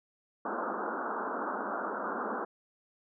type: band-pass noise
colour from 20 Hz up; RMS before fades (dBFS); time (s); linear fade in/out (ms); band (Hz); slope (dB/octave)
white; -35; 0.45-2.45; 5; 200 to 1500; 96
effects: none